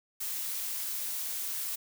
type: noise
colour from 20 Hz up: blue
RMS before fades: -35 dBFS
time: 0.2-1.76 s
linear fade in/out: 10 ms
effects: none